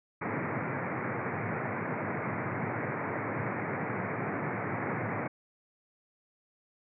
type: band-pass noise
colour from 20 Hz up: pink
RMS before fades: -34 dBFS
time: 0.21-5.28 s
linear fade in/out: 10 ms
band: 100 to 2300 Hz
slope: 96 dB/octave
effects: none

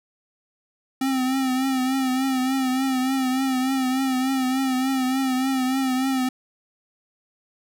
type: tone with vibrato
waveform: square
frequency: 261.6 Hz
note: C4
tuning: in tune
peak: -21 dBFS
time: 1.01-6.29 s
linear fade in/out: 5 ms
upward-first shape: triangle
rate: 3.4 Hz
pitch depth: 57 cents each way
effects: none

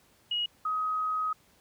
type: tone pair in turn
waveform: sine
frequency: 2896 / 1262 Hz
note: F#7 / D#6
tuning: -38 / +24 cents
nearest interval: octave + major second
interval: 1438 cents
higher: first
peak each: -27 / -27 dBFS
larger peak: neither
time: 0.31-0.46 / 0.65-1.33 s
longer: second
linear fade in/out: 5 ms
effects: pink hiss -63 dBFS RMS until 1.6 s + high-pass 60 Hz 12 dB/octave

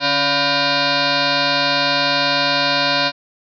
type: tone with frequency modulation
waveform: sine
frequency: 1557 Hz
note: G6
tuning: 12 cents flat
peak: -14 dBFS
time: 0-3.12 s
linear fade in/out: 50 ms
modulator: 426 Hz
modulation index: 7.2
effects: none

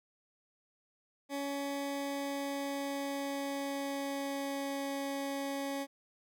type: tone with pitch glide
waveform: 20% pulse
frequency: 280.4 to 277.2 Hz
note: C#4 to C#4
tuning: +20 to 0 cents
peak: -30 dBFS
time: 1.29-5.87 s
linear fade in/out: 50 ms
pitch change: -20 cents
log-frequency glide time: 1.79-4.92 s
effects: none

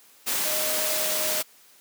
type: tone in noise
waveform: sine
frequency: 619 Hz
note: D#5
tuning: 9 cents flat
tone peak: -32 dBFS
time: 0.44-1.42 s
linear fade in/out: 20 ms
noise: white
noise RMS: -26 dBFS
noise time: 0.26-1.43 s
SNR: -9 dB
effects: white hiss -55 dBFS RMS until 1.8 s + high-pass 200 Hz 12 dB/octave

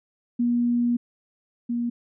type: tone pair in turn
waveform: sine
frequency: 239.8 / 237.9 Hz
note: A#3 / A#3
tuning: +49 / +35 cents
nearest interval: unison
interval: 14 cents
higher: first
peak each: -19 / -23 dBFS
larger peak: first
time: 0.39-0.97 / 1.69-1.9 s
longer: first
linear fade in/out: 10 ms
effects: none

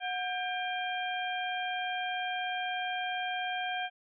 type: harmonic tone with a mistuned harmonic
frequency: 797 Hz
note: G5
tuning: 28 cents sharp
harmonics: 1 / 2 / 3 / 4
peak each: -34 / -37 / -40 / -40 dBFS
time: 0-3.9 s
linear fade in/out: 50 ms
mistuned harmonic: 1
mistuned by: -150 cents
effects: none

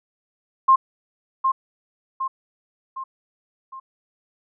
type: tone with echo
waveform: sine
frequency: 1061 Hz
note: C6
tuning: 24 cents sharp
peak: -10 dBFS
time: 0.68-0.76 s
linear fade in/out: 10 ms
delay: 760 ms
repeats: 4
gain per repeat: -6 dB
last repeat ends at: 3.8 s
effects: none

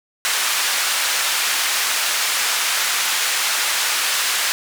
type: band-pass noise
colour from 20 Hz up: pink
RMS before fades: -20 dBFS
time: 0.25-4.52 s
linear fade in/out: 0 ms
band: 1400 to 12000 Hz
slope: 12 dB/octave
effects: none

